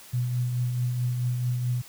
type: tone with tremolo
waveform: sine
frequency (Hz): 123.47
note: B2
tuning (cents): 0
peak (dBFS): -22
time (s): 0.13-1.82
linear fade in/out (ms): 10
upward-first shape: triangle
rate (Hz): 4.6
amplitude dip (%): 40
effects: white hiss -48 dBFS RMS until 1.88 s